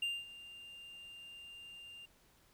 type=tone with ADSR envelope; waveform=triangle; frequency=2794 Hz; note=F7; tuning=in tune; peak=-31 dBFS; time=0.02-2.06 s; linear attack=5 ms; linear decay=220 ms; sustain=-17 dB; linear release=11 ms; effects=pink hiss -68 dBFS RMS until 2.53 s